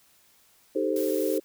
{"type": "chord", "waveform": "sine", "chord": "A half-diminished seventh", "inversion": "second", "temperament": "equal with one note detuned", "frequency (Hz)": [311.1, 389.1, 440, 523.3], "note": ["Eb4", "G4", "A4", "C5"], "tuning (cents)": [0, -13, 0, 0], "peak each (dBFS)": -29, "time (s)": [0.75, 1.4], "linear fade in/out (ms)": 10}
{"type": "noise", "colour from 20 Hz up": "blue", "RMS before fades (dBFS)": -39, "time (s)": [0.96, 1.38], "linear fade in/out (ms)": 2}
{"effects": ["white hiss -61 dBFS RMS until 1.44 s"]}